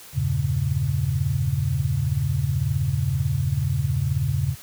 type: chord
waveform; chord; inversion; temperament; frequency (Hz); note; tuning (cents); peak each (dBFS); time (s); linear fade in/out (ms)
sine; E diminished seventh; none; equal; 82.41 / 98 / 116.54 / 138.59; E2 / G2 / Bb2 / Db3; 0 / 0 / 0 / 0; -28 / -27 / -27 / -23; 0.13-4.56; 50
effects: white hiss -44 dBFS RMS until 4.62 s